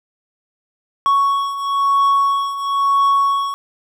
triangle beating tone pair, 1111 / 1112 Hz, C#6 / C#6, +4 / +5 cents, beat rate 1 Hz, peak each -18 / -13 dBFS, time 1.06-3.54 s, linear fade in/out 0 ms, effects none

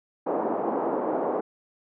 pink band-pass noise, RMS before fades -27 dBFS, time 0.26-1.41 s, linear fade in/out 10 ms, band 280 to 910 Hz, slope 24 dB/octave, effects none

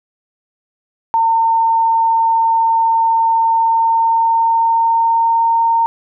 sine tone with pitch glide, 908 to 917.5 Hz, A#5 to A#5, -46 to -28 cents, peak -10 dBFS, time 1.14-5.86 s, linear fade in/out 0 ms, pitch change +18 cents, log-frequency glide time 3.49-5.53 s, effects none

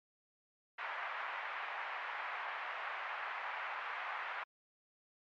pink band-pass noise, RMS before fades -42 dBFS, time 0.78-4.44 s, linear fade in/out 10 ms, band 810 to 2300 Hz, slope 24 dB/octave, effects MP3 64 kbps

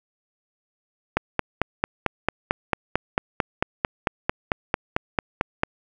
click train, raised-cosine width 0.5 ms, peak -4 dBFS, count 21, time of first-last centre 1.17-5.634 s, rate 4.48 Hz, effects none

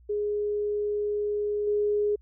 sine tone with level steps, 415.3 Hz, G#4, in tune, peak -25 / -22 dBFS, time 0.09-2.16 s, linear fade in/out 10 ms, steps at 1.67 s, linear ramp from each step 5 ms, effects added 60 Hz sine -52 dBFS peak until 2.21 s

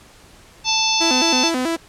harmonic tone, 880 Hz, A5, in tune, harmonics 1 / 3 / 4 / 5 / 6 / 7, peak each -23 / -23 / -23 / -23 / -23 / -23 dBFS, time 0.64-1.52 s, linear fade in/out 50 ms
sawtooth tone with vibrato, 290 Hz, D4, 22 cents flat, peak -15 dBFS, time 1-1.77 s, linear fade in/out 20 ms, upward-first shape square, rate 4.6 Hz, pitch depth 230 cents each way
effects pink hiss -47 dBFS RMS until 1.88 s + low-pass 10000 Hz 12 dB/octave

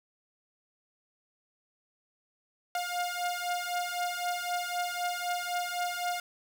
sawtooth beating tone pair, 707 / 710.9 Hz, F5 / F5, +21 / +31 cents, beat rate 3.9 Hz, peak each -30 dBFS, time 2.75-6.2 s, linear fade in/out 2 ms, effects none

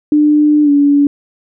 sine tone with pitch glide, 298.8 to 286 Hz, D4 to D4, +30 to -46 cents, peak -6 dBFS, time 0.12-1.07 s, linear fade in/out 2 ms, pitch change -76 cents, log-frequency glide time 0.63-0.7 s, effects none

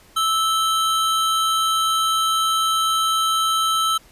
square tone pair together, 1311 / 3118 Hz, E6 / G7, -10 / -10 cents, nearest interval octave + minor third, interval 1500 cents, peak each -19 / -24 dBFS, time 0.16-3.98 s, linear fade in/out 10 ms, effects pink hiss -51 dBFS RMS until 4.11 s + resampled to 32000 Hz

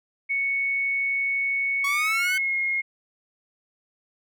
sine tone with pitch glide, 2217 to 2150 Hz, C#7 to C7, 0 to +47 cents, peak -22 dBFS, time 0.29-2.82 s, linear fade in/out 20 ms, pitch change -53 cents, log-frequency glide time 2.05-2.58 s
sawtooth exponential sweep, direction up, 1108.7 to 1546 Hz, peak -23 dBFS, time 1.84-2.38 s, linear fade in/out 5 ms
effects none

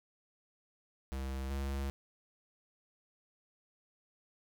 square tone pair in turn, 66.6 / 68.51 Hz, C2 / C#2, +31 / -20 cents, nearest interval unison, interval 49 cents, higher second, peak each -37 / -35 dBFS, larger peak second, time 1.12-1.51 / 1.51-1.9 s, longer neither, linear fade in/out 0 ms, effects none

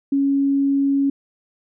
sine tone, 277.2 Hz, C#4, in tune, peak -15 dBFS, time 0.12-1.1 s, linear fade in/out 5 ms, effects none

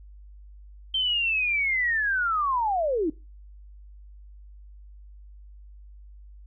sine linear sweep, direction down, 3136 to 290 Hz, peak -22 dBFS, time 0.94-3.1 s, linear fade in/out 5 ms, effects noise-tail reverb RT60 0.3 s tail -23 dB re dry + added 50 Hz sine -44 dBFS peak until 6.46 s

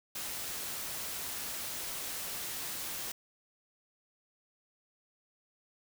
white noise, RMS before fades -39 dBFS, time 0.15-3.12 s, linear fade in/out 5 ms, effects none

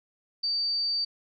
sine tone, 4620 Hz, D8, 29 cents flat, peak -25 dBFS, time 0.43-1.05 s, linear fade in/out 10 ms, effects none

